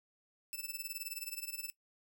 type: tone with tremolo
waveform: 5% pulse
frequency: 2637 Hz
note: E7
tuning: in tune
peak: -28 dBFS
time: 0.53-1.7 s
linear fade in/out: 0 ms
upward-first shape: sine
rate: 19 Hz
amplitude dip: 85%
effects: noise-tail reverb RT60 0.1 s tail -19 dB re dry